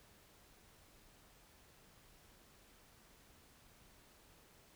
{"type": "silence", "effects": ["pink hiss -65 dBFS RMS until 4.75 s"]}